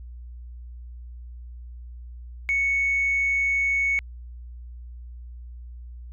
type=tone; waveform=sine; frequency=2217 Hz; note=C#7; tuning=in tune; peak=-19 dBFS; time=2.49-3.99 s; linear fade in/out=0 ms; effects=tanh soft clip ceiling -16 dBFS + added 60 Hz sine -37 dBFS peak until 6.12 s